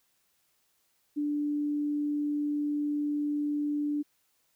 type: tone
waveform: sine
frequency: 293.7 Hz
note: D4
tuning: in tune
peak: -27 dBFS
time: 1.16-4.03 s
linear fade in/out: 20 ms
effects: white hiss -72 dBFS RMS until 4.55 s